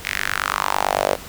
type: tone with high-pass filter sweep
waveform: sawtooth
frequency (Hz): 49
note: G1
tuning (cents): 0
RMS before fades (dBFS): -22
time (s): 0.04-1.16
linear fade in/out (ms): 20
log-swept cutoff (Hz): 2200 to 530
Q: 3.4
effects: pink hiss -37 dBFS RMS until 1.28 s